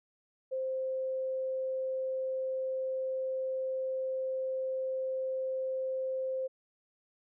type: tone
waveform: sine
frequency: 523.3 Hz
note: C5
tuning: in tune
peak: -31 dBFS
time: 0.51-6.48 s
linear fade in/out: 20 ms
effects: none